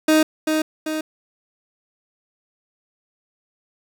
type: tone with echo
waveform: 30% pulse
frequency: 311.7 Hz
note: D#4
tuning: 3 cents sharp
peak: -10 dBFS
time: 0.08-0.23 s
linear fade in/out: 5 ms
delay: 390 ms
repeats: 2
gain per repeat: -5 dB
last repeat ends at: 1.01 s
effects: none